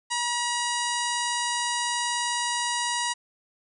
harmonic tone, 959 Hz, A#5, 49 cents sharp, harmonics 1 / 2 / 3 / 4 / 5 / 6 / 7 / 8 / 9 / 10, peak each -29 / -32 / -34 / -35 / -36 / -37 / -37 / -38 / -39 / -39 dBFS, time 0.1-3.14 s, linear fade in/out 20 ms, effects none

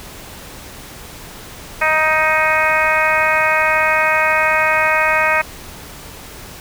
harmonic tone, 312.8 Hz, D#4, 9 cents sharp, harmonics 2 / 3 / 4 / 5 / 6 / 7 / 8, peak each -20 / -20 / -20 / -20 / -20 / -20 / -20 dBFS, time 1.81-5.42 s, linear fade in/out 10 ms, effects pink hiss -35 dBFS RMS until 6.6 s

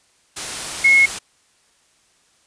sine tone in noise, 2173 Hz, C#7, 35 cents flat, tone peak -9 dBFS, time 0.84-1.06 s, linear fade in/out 10 ms, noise white, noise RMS -27 dBFS, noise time 0.36-1.19 s, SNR +15 dB, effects white hiss -59 dBFS RMS until 2.46 s + resampled to 22050 Hz

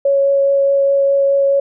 sine tone with vibrato, 554.4 Hz, C#5, in tune, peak -10 dBFS, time 0.05-1.6 s, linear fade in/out 5 ms, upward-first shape triangle, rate 4.8 Hz, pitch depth 8 cents each way, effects none

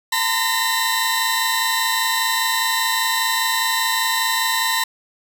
sawtooth tone cluster, 908 / 1020 / 1841 / 3971 Hz, A#5 / C6 / A#6 / B7, -46 / -44 / -22 / +9 cents, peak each -20 dBFS, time 0.12-4.84 s, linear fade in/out 5 ms, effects none

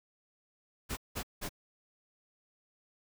pink noise bursts, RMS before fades -37 dBFS, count 3, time 0.89-1.493 s, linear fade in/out 20 ms, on 81 ms, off 180 ms, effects none

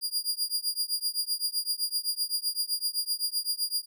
sawtooth tone with tremolo, 4828 Hz, D8, 47 cents sharp, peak -21 dBFS, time 0.01-3.86 s, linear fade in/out 50 ms, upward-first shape triangle, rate 7.8 Hz, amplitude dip 100%, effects none

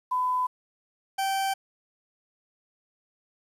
sine / 40% pulse tone pair in turn, 1005 / 777 Hz, B5 / G5, +30 / -16 cents, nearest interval major third, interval 446 cents, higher first, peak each -23 / -24 dBFS, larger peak first, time 0.11-0.47 / 1.18-1.54 s, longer neither, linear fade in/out 10 ms, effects resampled to 32000 Hz + 9-bit

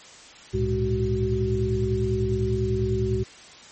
sine tone cluster, 65.4 / 109.5 / 119.5 / 205.2 / 376.8 Hz, C2 / A2 / A#2 / G#3 / F#4, 0 / -8 / +43 / -21 / +32 cents, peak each -29 / -26 / -30 / -31 / -25 dBFS, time 0.53-3.24 s, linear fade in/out 20 ms, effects white hiss -46 dBFS RMS until 3.71 s + MP3 32 kbps

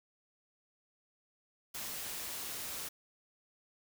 white noise with amplitude modulation, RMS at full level -40 dBFS, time 1.74-2.89 s, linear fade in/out 10 ms, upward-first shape sine, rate 160 Hz, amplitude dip 30%, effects none

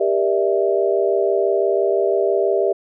sine chord, E half-diminished seventh, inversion first, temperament just, 395.6 / 474.7 / 593.3 / 659.3 Hz, G4 / Bb4 / D5 / E5, +16 / +31 / +18 / 0 cents, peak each -18 / -23 / -22 / -21 dBFS, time 0-2.73 s, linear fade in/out 10 ms, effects none

